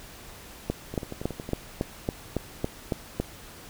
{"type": "two click trains", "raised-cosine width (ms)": 2, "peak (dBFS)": [-12, -21], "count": [10, 7], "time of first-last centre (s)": [[0.7, 3.2], [0.94, 1.49]], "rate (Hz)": [3.6, 10.9], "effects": ["pink hiss -46 dBFS RMS until 3.69 s"]}